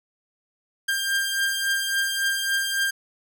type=beating tone pair; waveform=sawtooth; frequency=1594 / 1597.6 Hz; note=G6 / G6; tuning=+28 / +32 cents; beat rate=3.6 Hz; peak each=-20 / -25 dBFS; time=0.88-2.91 s; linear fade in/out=10 ms; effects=none